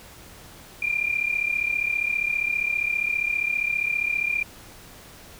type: tone pair together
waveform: sine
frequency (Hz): 2378 / 2413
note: D7 / D7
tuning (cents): +21 / +46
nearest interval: unison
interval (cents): 25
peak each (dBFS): -25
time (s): 0.82-4.43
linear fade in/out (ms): 5
effects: pink hiss -46 dBFS RMS until 5.39 s